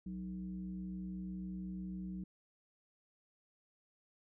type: tone with frequency modulation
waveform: sine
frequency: 185 Hz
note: F#3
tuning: in tune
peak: -40 dBFS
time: 0.06-2.24 s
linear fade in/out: 5 ms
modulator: 126 Hz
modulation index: 0.55
effects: none